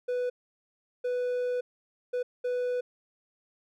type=tone bursts at uneven times; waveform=triangle; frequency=494.8 Hz; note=B4; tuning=3 cents sharp; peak=-25 dBFS; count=4; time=0.08-0.3 / 1.04-1.61 / 2.13-2.23 / 2.44-2.81 s; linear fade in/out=10 ms; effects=none